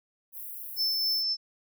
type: high-pass noise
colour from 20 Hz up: white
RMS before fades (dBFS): -40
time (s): 0.32-1.24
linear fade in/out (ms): 50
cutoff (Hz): 11000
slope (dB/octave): 48
type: tone with tremolo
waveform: sine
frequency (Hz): 5290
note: E8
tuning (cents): +5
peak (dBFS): -24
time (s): 0.76-1.37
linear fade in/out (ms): 50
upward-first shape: sine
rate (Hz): 3.7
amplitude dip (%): 25
effects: none